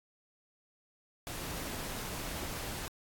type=noise; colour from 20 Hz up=pink; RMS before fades=-40 dBFS; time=1.27-2.88 s; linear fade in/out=0 ms; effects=AAC 64 kbps